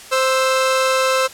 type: tone pair together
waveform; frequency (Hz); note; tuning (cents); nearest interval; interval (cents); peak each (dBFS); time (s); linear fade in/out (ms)
sawtooth; 523.3 / 1318.6; C5 / E6; 0 / 0; octave + major third; 1600; -12 / -16; 0.11-1.28; 20
effects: white hiss -38 dBFS RMS until 1.33 s + low-pass 10000 Hz 12 dB/octave